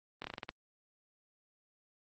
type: slowing click train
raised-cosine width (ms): 0.3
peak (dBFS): -23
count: 8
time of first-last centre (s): 0.22-0.491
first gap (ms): 23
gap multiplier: 1.17
effects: high-pass 100 Hz 12 dB/octave + Opus 24 kbps